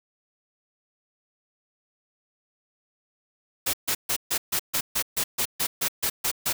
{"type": "noise bursts", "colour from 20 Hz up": "white", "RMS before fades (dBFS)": -25, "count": 14, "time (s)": [3.66, 6.53], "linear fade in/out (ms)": 10, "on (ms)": 75, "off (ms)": 140, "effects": []}